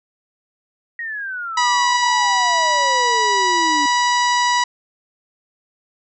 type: exponential sweep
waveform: sine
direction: down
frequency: 1898 to 284.3 Hz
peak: -24 dBFS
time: 0.99-3.86 s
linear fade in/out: 2 ms
type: harmonic tone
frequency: 976 Hz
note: B5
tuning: 21 cents flat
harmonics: 1 / 2 / 3 / 4 / 5 / 6 / 7 / 8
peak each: -16 / -21 / -28 / -26 / -27 / -30 / -33 / -36 dBFS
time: 1.57-4.64 s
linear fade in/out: 5 ms
type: clicks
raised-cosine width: 0.2 ms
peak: -33 / -23 dBFS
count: 2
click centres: 4.593 / 4.601 s
effects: none